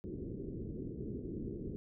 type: low-pass noise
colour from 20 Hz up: white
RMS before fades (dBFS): -42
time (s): 0.04-1.76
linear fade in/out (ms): 0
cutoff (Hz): 410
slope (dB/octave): 48
effects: none